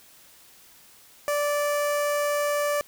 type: tone with notch filter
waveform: sawtooth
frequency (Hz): 584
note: D5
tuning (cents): -10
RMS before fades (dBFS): -25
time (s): 1.28-2.81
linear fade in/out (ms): 0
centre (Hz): 3700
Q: 1.3
effects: white hiss -53 dBFS RMS until 2.87 s